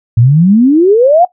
sine exponential sweep, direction up, 110 to 740 Hz, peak -3 dBFS, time 0.17-1.25 s, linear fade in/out 5 ms, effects noise-tail reverb RT60 0.1 s tail -17 dB re dry

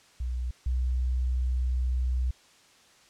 sine tone pair in turn, 61.74 / 62.78 Hz, B1 / B1, 0 / +29 cents, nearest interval unison, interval 29 cents, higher second, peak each -28 / -24 dBFS, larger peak second, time 0.2-0.51 / 0.66-2.31 s, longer second, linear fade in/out 5 ms, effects white hiss -58 dBFS RMS until 3.09 s + low-pass 7000 Hz 12 dB/octave

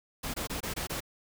pink noise bursts, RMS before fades -35 dBFS, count 6, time 0.23-1.005 s, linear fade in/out 10 ms, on 110 ms, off 23 ms, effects none

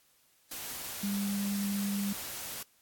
sine tone in noise, 200.4 Hz, G3, 38 cents sharp, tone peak -30 dBFS, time 1.03-2.13 s, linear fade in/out 5 ms, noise white, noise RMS -40 dBFS, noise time 0.51-2.63 s, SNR +7 dB, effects white hiss -67 dBFS RMS until 2.81 s + AAC 64 kbps

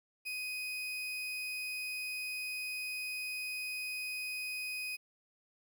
35% pulse tone, 2500 Hz, D#7, 8 cents sharp, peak -35 dBFS, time 0.25-4.97 s, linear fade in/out 20 ms, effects 11-bit

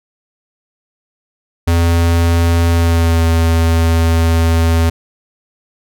square tone with pitch glide, 84.5 to 82.62 Hz, E2 to E2, +43 to +4 cents, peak -10 dBFS, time 1.67-4.9 s, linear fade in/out 10 ms, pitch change -39 cents, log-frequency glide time 2.72-3.24 s, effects none

